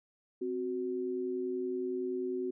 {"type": "tone pair together", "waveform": "sine", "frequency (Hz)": [259.5, 369.9], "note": ["C4", "F#4"], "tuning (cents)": [-14, 0], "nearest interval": "tritone", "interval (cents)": 614, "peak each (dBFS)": [-38, -33], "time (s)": [0.41, 2.51], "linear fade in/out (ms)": 10, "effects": []}